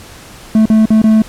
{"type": "tone with dropouts", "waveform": "triangle", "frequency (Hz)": 218.6, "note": "A3", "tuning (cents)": -11, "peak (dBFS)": -3, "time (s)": [0.55, 1.22], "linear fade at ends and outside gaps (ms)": 2, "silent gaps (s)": [[0.656, 0.7], [0.856, 0.904], [1.018, 1.04]], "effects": ["pink hiss -35 dBFS RMS until 1.28 s", "low-pass 12000 Hz 12 dB/octave"]}